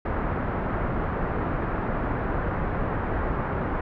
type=low-pass noise; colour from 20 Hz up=pink; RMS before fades=-27 dBFS; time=0.05-3.81 s; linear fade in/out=5 ms; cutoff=1600 Hz; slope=24 dB/octave; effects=none